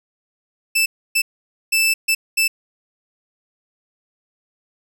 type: tone bursts at uneven times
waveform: sawtooth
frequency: 2643 Hz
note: E7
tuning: 4 cents sharp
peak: -11 dBFS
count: 5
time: 0.75-0.86 / 1.15-1.22 / 1.72-1.94 / 2.08-2.15 / 2.37-2.48 s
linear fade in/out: 10 ms
effects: none